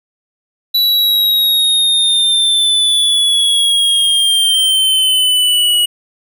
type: exponential sweep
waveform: square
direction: down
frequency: 3951 to 2908 Hz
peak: -10 dBFS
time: 0.74-5.86 s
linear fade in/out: 10 ms
effects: none